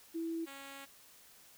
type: tone pair in turn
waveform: sine / 5% pulse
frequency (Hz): 329.6 / 275.5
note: E4 / C#4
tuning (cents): 0 / -11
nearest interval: minor third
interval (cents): 311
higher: first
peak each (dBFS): -35 / -36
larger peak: first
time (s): 0.14-0.46 / 0.46-0.86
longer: second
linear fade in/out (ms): 20
effects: white hiss -60 dBFS RMS until 1.57 s